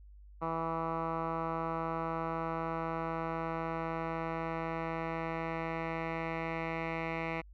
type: tone with low-pass filter sweep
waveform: 10% pulse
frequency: 163.9 Hz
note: E3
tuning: 10 cents flat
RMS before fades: -36 dBFS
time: 0.41-7.42 s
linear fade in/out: 20 ms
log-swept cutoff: 1200 to 2100 Hz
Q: 3.6
effects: added 50 Hz sine -51 dBFS peak until 7.53 s